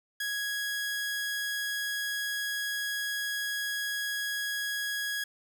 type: tone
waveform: sawtooth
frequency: 1661.2 Hz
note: G#6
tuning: in tune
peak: -27 dBFS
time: 0.2-5.24 s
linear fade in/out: 5 ms
effects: none